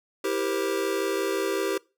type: chord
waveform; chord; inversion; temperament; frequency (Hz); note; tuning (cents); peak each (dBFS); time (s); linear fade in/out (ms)
square; C dominant seventh; first; just; 327 / 392.4 / 470.9 / 523.3; E4 / G4 / Bb4 / C5; -14 / +2 / +18 / 0; -33 / -28 / -33 / -34; 0.24-1.78; 5
effects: noise-tail reverb RT60 0.3 s tail -24 dB re dry